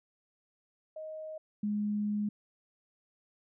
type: tone pair in turn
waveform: sine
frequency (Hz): 626 / 208.3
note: D#5 / G#3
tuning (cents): +10 / +5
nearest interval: octave + perfect fifth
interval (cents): 1905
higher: first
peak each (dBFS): -39 / -29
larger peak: second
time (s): 0.96-1.38 / 1.63-2.29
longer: second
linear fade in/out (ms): 5
effects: none